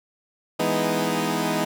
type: chord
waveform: 15% pulse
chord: E major seventh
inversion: none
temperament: equal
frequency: 164.81 / 207.7 / 246.9 / 311.1 Hz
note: E3 / G#3 / B3 / D#4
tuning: 0 / 0 / 0 / 0 cents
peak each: -21 dBFS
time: 0.59-1.65 s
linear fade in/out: 10 ms
effects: none